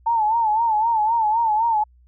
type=tone with vibrato; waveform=sine; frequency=889 Hz; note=A5; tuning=18 cents sharp; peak=-16 dBFS; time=0.06-1.84 s; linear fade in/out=10 ms; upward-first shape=sine; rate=3.9 Hz; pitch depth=95 cents each way; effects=added 61 Hz sine -50 dBFS peak until 2.07 s